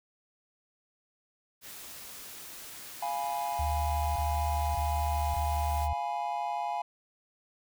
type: noise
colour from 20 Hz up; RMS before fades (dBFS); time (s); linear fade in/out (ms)
white; -45; 1.61-5.89; 50
type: chord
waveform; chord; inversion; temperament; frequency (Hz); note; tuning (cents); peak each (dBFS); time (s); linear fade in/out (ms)
triangle; F diminished; none; equal; 698.5 / 830.6 / 987.8; F5 / Ab5 / Cb6; 0 / 0 / 0; -33 / -31 / -36; 3.02-6.82; 5
type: tone bursts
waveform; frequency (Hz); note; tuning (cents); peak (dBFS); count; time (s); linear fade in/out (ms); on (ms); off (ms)
sine; 75.1; D2; +39; -29; 4; 3.59-5.933; 5; 570; 21
effects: none